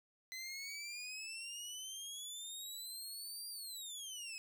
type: exponential two-way sweep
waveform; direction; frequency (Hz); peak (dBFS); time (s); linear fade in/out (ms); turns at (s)
20% pulse; up then down; 2029 to 4790 to 2541; -39; 0.32-4.38; 0; 3.49
effects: none